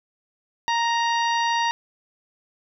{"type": "harmonic tone with a mistuned harmonic", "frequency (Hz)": 932.3, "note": "A#5", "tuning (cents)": 0, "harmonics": [1, 2, 3, 4, 5, 6], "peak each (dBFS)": [-21, -27, -31, -33, -35, -37], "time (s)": [0.68, 1.71], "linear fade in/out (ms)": 0, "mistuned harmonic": 6, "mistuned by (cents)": 44, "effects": []}